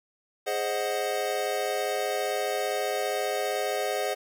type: chord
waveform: square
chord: Ab dominant seventh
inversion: none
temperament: equal with one note detuned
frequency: 415.3 / 527.2 / 622.3 / 740 Hz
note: Ab4 / C5 / Eb5 / Gb5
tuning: 0 / +13 / 0 / 0 cents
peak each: -33 dBFS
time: 0.46-4.15 s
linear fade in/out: 20 ms
effects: 10-bit